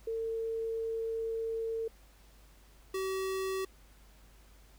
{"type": "tone pair in turn", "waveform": ["sine", "square"], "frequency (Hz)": [451.6, 381.4], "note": ["A4", "G4"], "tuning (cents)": [45, -47], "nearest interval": "minor third", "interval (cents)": 292, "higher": "first", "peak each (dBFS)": [-32, -33], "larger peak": "first", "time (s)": [[0.07, 1.88], [2.94, 3.65]], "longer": "first", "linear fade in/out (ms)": 5, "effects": ["added 50 Hz sine -57 dBFS peak until 4.78 s", "pink hiss -63 dBFS RMS until 4.78 s"]}